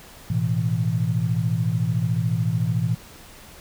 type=chord; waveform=sine; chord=A suspended second; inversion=none; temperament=just; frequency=110 / 123.75 / 165 Hz; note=A2 / B2 / E3; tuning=0 / +4 / +2 cents; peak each=-24 dBFS; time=0.3-2.95 s; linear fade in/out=5 ms; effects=pink hiss -45 dBFS RMS until 3.6 s